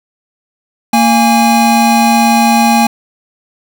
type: tone pair together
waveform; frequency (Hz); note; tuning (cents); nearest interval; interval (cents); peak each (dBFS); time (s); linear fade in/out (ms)
square; 230 / 823.9; A#3 / G#5; -23 / -14; octave + minor seventh; 2209; -10; 0.93-2.87; 5
effects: none